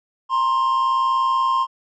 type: tone pair together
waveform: triangle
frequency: 935.4 / 1056 Hz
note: A#5 / C6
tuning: +6 / +16 cents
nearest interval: major second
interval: 210 cents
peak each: -23 / -15 dBFS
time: 0.29-1.67 s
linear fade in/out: 50 ms
effects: resampled to 16000 Hz